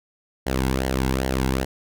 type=tone with flanger; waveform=sawtooth; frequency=65.41 Hz; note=C2; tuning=in tune; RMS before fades=-23 dBFS; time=0.46-1.65 s; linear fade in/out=10 ms; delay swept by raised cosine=0.8 to 1.69 ms; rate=2.5 Hz; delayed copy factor=-0.65; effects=none